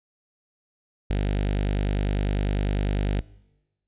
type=tone with notch filter; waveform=sawtooth; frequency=50 Hz; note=G1; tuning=35 cents sharp; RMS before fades=-24 dBFS; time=1.1-3.21 s; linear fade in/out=5 ms; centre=1100 Hz; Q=1.1; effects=noise-tail reverb RT60 1.0 s tail -22 dB re dry + resampled to 8000 Hz